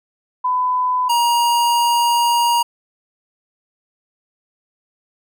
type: tone pair in turn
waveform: sine / square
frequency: 1003 / 946.7 Hz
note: B5 / A#5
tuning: +26 / +26 cents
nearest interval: minor second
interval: 100 cents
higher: first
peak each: -15 / -14 dBFS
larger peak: second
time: 0.44-1.09 / 1.09-2.63 s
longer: second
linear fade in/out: 10 ms
effects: none